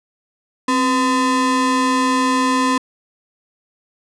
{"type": "ring-modulated tone", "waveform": "square", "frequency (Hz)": 380, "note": "F#4", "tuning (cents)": 46, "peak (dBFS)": -12, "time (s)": [0.68, 2.78], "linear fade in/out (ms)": 5, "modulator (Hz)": 643, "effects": ["resampled to 22050 Hz", "9-bit"]}